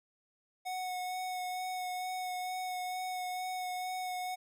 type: tone with vibrato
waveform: square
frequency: 735 Hz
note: F#5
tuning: 12 cents flat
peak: -36 dBFS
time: 0.65-4.36 s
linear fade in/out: 20 ms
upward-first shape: sine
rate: 2.2 Hz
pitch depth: 14 cents each way
effects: none